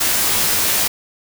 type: noise with comb filter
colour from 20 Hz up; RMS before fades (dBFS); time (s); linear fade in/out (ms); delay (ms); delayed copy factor
white; -17; 0-0.88; 10; 15; -0.55
effects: none